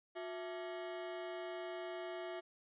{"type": "ring-modulated tone", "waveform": "40% pulse", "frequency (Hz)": 511, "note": "C5", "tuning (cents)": -41, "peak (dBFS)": -38, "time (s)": [0.15, 2.41], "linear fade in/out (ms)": 20, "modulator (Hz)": 150, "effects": ["resampled to 8000 Hz"]}